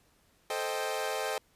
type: chord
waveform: sawtooth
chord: A half-diminished seventh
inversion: none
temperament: equal with one note detuned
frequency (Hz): 440 / 523.3 / 622.3 / 787.2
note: A4 / C5 / Eb5 / G5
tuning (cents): 0 / 0 / 0 / +7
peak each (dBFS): -33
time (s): 0.5-1.38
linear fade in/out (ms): 2
effects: pink hiss -67 dBFS RMS until 1.55 s + resampled to 32000 Hz